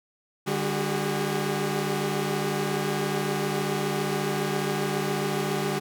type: tone cluster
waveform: sawtooth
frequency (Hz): 147.8 / 199.7 / 372 / 406.6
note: D3 / G3 / F#4 / G#4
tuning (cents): +11 / +32 / +9 / -37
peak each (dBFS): -27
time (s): 0.46-5.8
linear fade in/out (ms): 20
effects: none